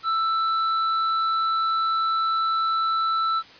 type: tone with hard clipping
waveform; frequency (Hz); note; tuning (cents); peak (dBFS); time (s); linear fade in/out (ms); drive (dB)
sine; 1325; E6; +9; -22; 0.03-3.43; 50; 7
effects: white hiss -47 dBFS RMS until 3.59 s + resampled to 11025 Hz